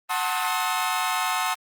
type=chord; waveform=sawtooth; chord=F# diminished seventh; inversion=none; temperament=just; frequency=740 / 888 / 1065.6 / 1278.7 Hz; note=F#5 / A5 / C6 / Eb6; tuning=0 / +16 / +31 / +47 cents; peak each=-25 dBFS; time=0.09-1.55 s; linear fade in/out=20 ms; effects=Opus 24 kbps